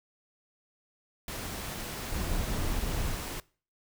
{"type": "noise", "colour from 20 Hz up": "pink", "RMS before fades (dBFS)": -38, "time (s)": [1.28, 3.4], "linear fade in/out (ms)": 2}
{"type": "noise bursts", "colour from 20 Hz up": "brown", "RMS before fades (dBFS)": -31, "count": 3, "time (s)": [2.12, 3.15], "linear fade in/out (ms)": 10, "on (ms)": 330, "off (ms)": 20}
{"effects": ["noise-tail reverb RT60 0.4 s tail -22 dB re dry"]}